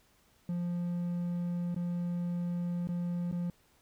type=tone with dropouts; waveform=triangle; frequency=174.61 Hz; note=F3; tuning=in tune; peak=-29 dBFS; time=0.49-3.5 s; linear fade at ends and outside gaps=2 ms; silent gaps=1.746-1.762 / 2.873-2.888 / 3.315-3.325 s; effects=pink hiss -67 dBFS RMS until 3.81 s